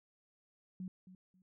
sine tone with echo, 185 Hz, F#3, in tune, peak -40 dBFS, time 0.8-0.88 s, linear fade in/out 2 ms, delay 270 ms, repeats 2, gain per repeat -13 dB, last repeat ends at 1.42 s, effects none

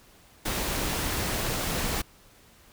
pink noise, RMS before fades -29 dBFS, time 0.45-2.02 s, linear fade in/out 10 ms, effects pink hiss -56 dBFS RMS until 2.72 s

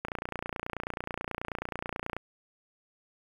click train, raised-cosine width 0.5 ms, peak -18 dBFS, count 63, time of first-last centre 0.05-2.166 s, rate 29.3 Hz, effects 8-bit

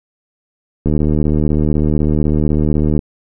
click train, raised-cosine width 3 ms, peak -3 dBFS, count 163, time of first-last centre 0.86-2.992 s, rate 76 Hz, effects none

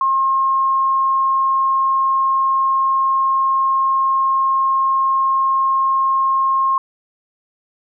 sine tone, 1071 Hz, C6, 40 cents sharp, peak -13 dBFS, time 0.01-6.78 s, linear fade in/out 2 ms, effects none

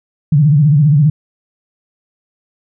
sine tone with vibrato, 147.5 Hz, D3, 8 cents sharp, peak -6 dBFS, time 0.32-1.1 s, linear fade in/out 5 ms, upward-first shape sine, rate 15 Hz, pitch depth 140 cents each way, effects none

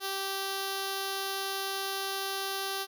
5% pulse tone with notch filter, 389.6 Hz, G4, 11 cents flat, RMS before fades -34 dBFS, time 0-2.87 s, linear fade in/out 50 ms, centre 2200 Hz, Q 1.8, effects none

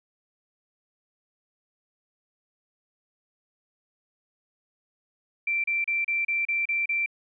sine tone bursts, 2349 Hz, D7, in tune, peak -23 dBFS, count 8, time 5.47-7.061 s, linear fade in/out 5 ms, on 170 ms, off 33 ms, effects none

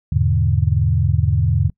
sine chord, E dominant seventh, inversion none, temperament equal, 82.41 / 103.83 / 123.47 / 146.83 Hz, E2 / G#2 / B2 / D3, 0 / 0 / 0 / 0 cents, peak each -18 / -18 / -21 / -20 dBFS, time 0.12-1.7 s, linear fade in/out 5 ms, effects noise-tail reverb RT60 0.1 s tail -26 dB re dry

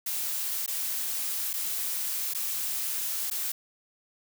blue noise with dropouts, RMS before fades -31 dBFS, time 0.06-3.52 s, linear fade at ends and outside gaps 5 ms, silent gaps 0.663-0.677 / 1.532-1.537 / 2.337-2.347 / 3.301-3.311 s, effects none

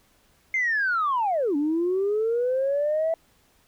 sine linear two-way sweep, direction down then up, 2125 to 281.5 to 661 Hz, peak -20 dBFS, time 0.54-3.14 s, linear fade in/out 2 ms, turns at 1.56 s, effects tanh soft clip ceiling -17 dBFS + pink hiss -62 dBFS RMS until 3.67 s

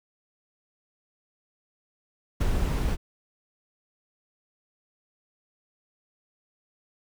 brown noise with ADSR envelope, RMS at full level -21 dBFS, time 2.4-2.97 s, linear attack 14 ms, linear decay 26 ms, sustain -4 dB, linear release 37 ms, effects none

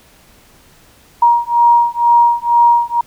sine beating tone pair, 945 / 947.1 Hz, A#5 / A#5, +23 / +27 cents, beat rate 2.1 Hz, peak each -11 dBFS, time 1.22-3.01 s, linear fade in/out 5 ms, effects pink hiss -47 dBFS RMS until 3.06 s

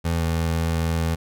25% pulse tone with pitch glide, 83.4 to 82.16 Hz, E2 to E2, +21 to -5 cents, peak -17 dBFS, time 0.04-1.16 s, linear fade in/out 20 ms, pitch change -26 cents, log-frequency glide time 0.15-0.24 s, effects none

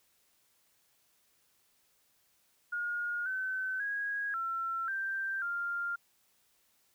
sine tone with pitch steps, 1429 / 1526 / 1648 / 1350 / 1571 / 1397 Hz, F6 / G6 / G#6 / E6 / G6 / F6, +39 / -47 / -14 / +41 / +3 / 0 cents, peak -32 dBFS, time 2.72-5.96 s, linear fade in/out 10 ms, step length 540 ms, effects white hiss -71 dBFS RMS until 6.94 s

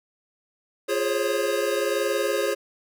square chord, Db major seventh, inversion first, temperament equal with one note detuned, 349.2 / 415.3 / 533.3 / 554.4 Hz, F4 / Ab4 / C5 / Db5, 0 / 0 / +33 / 0 cents, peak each -31 / -27 / -28 / -30 dBFS, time 0.88-2.55 s, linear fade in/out 20 ms, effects none

